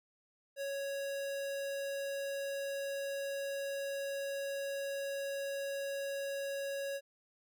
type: tone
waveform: square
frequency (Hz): 554.4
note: C#5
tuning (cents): 0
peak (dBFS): -37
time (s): 0.56-7.01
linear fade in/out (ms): 50
effects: none